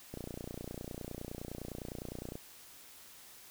click train, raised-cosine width 2 ms, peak -28 dBFS, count 67, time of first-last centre 0.14-2.355 s, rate 29.8 Hz, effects white hiss -55 dBFS RMS until 3.5 s

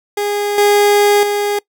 30% pulse tone with level steps, 410.7 Hz, G#4, 19 cents flat, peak -13 / -6 / -12 dBFS, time 0.17-1.59 s, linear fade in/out 5 ms, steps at 0.58 / 1.23 s, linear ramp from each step 2 ms, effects noise-tail reverb RT60 0.1 s tail -23 dB re dry

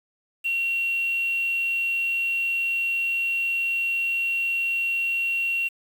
sine tone with quantisation, 2739 Hz, F7, 34 cents flat, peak -22 dBFS, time 0.44-5.69 s, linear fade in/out 20 ms, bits 7, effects none

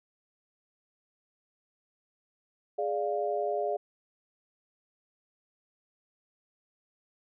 sine chord, D diminished, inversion second, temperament equal, 415.3 / 587.3 / 698.5 Hz, Ab4 / D5 / F5, 0 / 0 / 0 cents, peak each -32 dBFS, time 2.78-3.77 s, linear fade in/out 10 ms, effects none

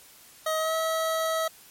25% pulse tone with pitch glide, 632 to 645.3 Hz, D#5 to E5, +27 to -37 cents, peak -21 dBFS, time 0.46-1.48 s, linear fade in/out 5 ms, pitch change +36 cents, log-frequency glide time 0.58-0.74 s, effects white hiss -52 dBFS RMS until 1.7 s + MP3 64 kbps

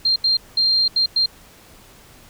sine tone bursts at uneven times, 4186 Hz, C8, in tune, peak -14 dBFS, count 5, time 0.05-0.16 / 0.24-0.37 / 0.57-0.88 / 0.96-1.06 / 1.16-1.26 s, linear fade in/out 5 ms, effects pink hiss -47 dBFS RMS until 2.29 s

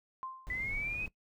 sine tone with exponential decay, 1046.5 Hz, C6, in tune, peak -36 dBFS, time 0.23-0.65 s, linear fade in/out 0 ms, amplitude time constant 91 ms
brown noise, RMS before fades -44 dBFS, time 0.47-1.08 s, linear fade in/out 0 ms
sine linear sweep, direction up, 1981 to 2548 Hz, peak -34 dBFS, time 0.5-1.06 s, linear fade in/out 2 ms
effects noise-tail reverb RT60 0.1 s tail -19 dB re dry

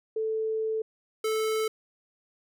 sine / square tone pair in turn, 440 / 437.5 Hz, A4 / A4, 0 / -10 cents, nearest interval unison, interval 10 cents, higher first, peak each -26 dBFS, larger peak neither, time 0.16-0.82 / 1.24-1.68 s, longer first, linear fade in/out 5 ms, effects none

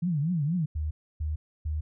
sine tone with vibrato, 160.1 Hz, D#3, 50 cents sharp, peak -24 dBFS, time 0.02-0.66 s, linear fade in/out 10 ms, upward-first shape triangle, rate 4.2 Hz, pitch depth 270 cents each way
sine tone bursts, 76.7 Hz, D#2, 24 cents flat, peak -27 dBFS, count 3, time 0.75-1.81 s, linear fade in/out 10 ms, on 160 ms, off 290 ms
effects none

